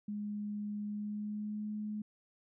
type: tone with pitch glide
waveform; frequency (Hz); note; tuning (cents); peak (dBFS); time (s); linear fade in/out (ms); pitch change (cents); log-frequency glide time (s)
sine; 207.7 to 211.5; G#3 to G#3; 0 to +32; -36; 0.08-2.02; 5; +32; 0.85-1.69
effects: none